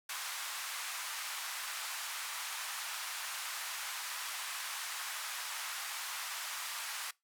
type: band-pass noise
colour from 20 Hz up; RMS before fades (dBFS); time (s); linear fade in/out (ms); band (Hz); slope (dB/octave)
pink; -41; 0.09-7.11; 5; 980 to 14000; 24
effects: noise-tail reverb RT60 0.2 s tail -22 dB re dry